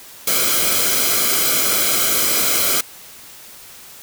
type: noise with comb filter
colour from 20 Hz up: white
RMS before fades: -17 dBFS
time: 0.27-2.81 s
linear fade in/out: 5 ms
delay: 1.1 ms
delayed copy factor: -0.75
effects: white hiss -40 dBFS RMS until 4.02 s